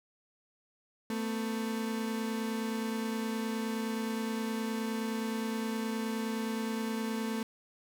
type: tone pair together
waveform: 35% pulse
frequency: 222.5 / 252.1 Hz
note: A3 / B3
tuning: +20 / +36 cents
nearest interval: major second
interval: 216 cents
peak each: -31 / -38 dBFS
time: 1.1-7.43 s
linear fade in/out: 2 ms
effects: none